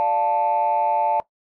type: chord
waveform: sine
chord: D minor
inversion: none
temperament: equal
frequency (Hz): 587.3 / 698.5 / 880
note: D5 / F5 / A5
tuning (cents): 0 / 0 / 0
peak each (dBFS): -24 / -23 / -18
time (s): 0-1.2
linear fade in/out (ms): 0
effects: noise-tail reverb RT60 0.1 s tail -17 dB re dry + tanh soft clip ceiling -12 dBFS